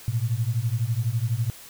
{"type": "beating tone pair", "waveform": "sine", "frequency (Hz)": [109.9, 121.9], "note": ["A2", "B2"], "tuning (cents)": [-2, -22], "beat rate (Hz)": 12, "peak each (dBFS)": -25, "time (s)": [0.08, 1.5], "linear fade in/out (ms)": 0, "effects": ["white hiss -45 dBFS RMS until 1.69 s"]}